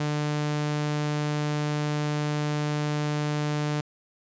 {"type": "tone", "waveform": "sawtooth", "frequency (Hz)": 149, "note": "D3", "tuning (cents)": 25, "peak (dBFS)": -21, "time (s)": [0, 3.81], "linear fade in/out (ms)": 5, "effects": ["resampled to 16000 Hz"]}